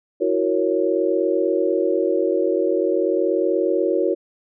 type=chord; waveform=sine; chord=F# dominant seventh; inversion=third; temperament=equal; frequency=329.6 / 370 / 466.2 / 554.4 Hz; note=E4 / F#4 / A#4 / C#5; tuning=0 / 0 / 0 / 0 cents; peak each=-23 / -21 / -23 / -23 dBFS; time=0.2-4.15 s; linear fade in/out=20 ms; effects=none